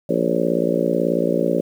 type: harmonic tone with a mistuned harmonic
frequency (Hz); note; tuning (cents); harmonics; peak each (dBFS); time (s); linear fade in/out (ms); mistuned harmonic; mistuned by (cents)
58.27; A#1; 0; 3 / 4 / 5 / 6 / 7 / 8 / 9 / 10; -25 / -25 / -25 / -25 / -25 / -25 / -25 / -25; 0.09-1.61; 5; 10; -46
effects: 8-bit